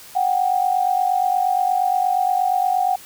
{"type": "tone pair together", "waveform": "sine", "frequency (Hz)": [734.5, 783], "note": ["F#5", "G5"], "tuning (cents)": [-13, -2], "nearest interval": "minor second", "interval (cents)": 111, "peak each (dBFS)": [-18, -20], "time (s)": [0.15, 2.96], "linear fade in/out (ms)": 10, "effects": ["white hiss -42 dBFS RMS until 3.05 s"]}